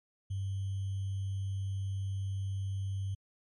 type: tone with sample-and-hold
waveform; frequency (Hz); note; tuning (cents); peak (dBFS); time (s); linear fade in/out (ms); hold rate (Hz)
sine; 97.2; G2; -14; -32; 0.3-3.15; 10; 3150
effects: MP3 48 kbps